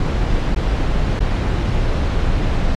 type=noise with dropouts; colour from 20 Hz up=brown; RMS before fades=-17 dBFS; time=0-2.75 s; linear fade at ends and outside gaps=2 ms; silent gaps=0.548-0.562 / 1.193-1.205 s; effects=low-pass 5000 Hz 12 dB/octave + AAC 48 kbps